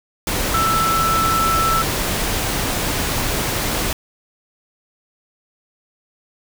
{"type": "tone in noise", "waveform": "sine", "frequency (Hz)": 1324, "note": "E6", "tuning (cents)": 7, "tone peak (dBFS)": -16, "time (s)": [0.54, 1.82], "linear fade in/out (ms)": 2, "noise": "pink", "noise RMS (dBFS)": -21, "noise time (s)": [0.27, 3.93], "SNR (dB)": 2, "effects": []}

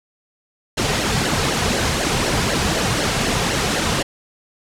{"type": "noise with flanger", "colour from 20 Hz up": "pink", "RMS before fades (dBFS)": -19, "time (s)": [0.77, 4.03], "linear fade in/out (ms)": 10, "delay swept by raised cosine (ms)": [0.81, 3.51], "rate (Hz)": 4, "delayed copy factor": -0.65, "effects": ["low-pass 8000 Hz 12 dB/octave"]}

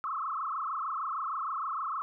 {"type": "tone with frequency modulation", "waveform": "sine", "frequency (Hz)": 1200, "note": "D6", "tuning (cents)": 37, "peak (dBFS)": -31, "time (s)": [0.04, 2.02], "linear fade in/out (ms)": 0, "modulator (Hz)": 26.5, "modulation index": 5.1, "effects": []}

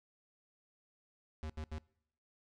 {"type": "tone bursts", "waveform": "square", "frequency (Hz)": 77.78, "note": "D#2", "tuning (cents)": 0, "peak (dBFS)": -40, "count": 3, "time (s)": [1.43, 1.782], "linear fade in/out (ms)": 0, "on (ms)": 66, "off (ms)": 77, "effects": ["noise-tail reverb RT60 0.7 s tail -24 dB re dry", "low-pass 6000 Hz 12 dB/octave"]}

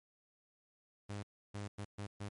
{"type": "tone bursts at uneven times", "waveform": "sawtooth", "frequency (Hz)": 102.2, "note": "G#2", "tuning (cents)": -27, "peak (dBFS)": -37, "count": 5, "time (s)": [[1.09, 1.23], [1.54, 1.68], [1.78, 1.85], [1.98, 2.07], [2.2, 2.29]], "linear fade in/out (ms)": 10, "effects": ["MP3 48 kbps"]}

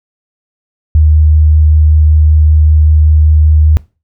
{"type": "tone with vibrato", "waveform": "sine", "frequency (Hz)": 76.9, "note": "D#2", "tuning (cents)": -20, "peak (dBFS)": -3, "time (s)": [0.95, 3.77], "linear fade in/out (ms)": 0, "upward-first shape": "sine", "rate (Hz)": 5.2, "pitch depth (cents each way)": 8, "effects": ["noise-tail reverb RT60 0.3 s tail -21 dB re dry"]}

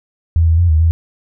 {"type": "tone with pitch steps", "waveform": "sine", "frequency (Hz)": [82.6, 81.6, 86.8, 78.5, 82.3], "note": ["E2", "E2", "F2", "D#2", "E2"], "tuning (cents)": [4, -17, -10, 16, -2], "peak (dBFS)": -8, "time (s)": [0.36, 0.91], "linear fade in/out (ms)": 0, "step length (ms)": 110, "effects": []}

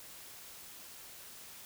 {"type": "silence", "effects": ["white hiss -51 dBFS RMS until 1.65 s"]}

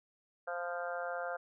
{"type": "harmonic tone with a mistuned harmonic", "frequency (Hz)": 174.61, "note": "F3", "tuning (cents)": 0, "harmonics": [3, 4, 5, 6, 7, 8, 9], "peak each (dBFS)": [-40, -40, -49, -52, -48, -43, -46], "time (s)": [0.47, 1.37], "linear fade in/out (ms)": 10, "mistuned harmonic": 6, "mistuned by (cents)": -26, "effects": []}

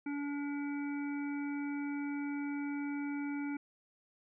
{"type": "harmonic tone", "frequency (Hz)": 286.4, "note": "D4", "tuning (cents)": -43, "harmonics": [1, 3, 5, 7, 8], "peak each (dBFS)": [-35, -49, -49, -55, -49], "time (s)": [0.06, 3.57], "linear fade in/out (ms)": 5, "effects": []}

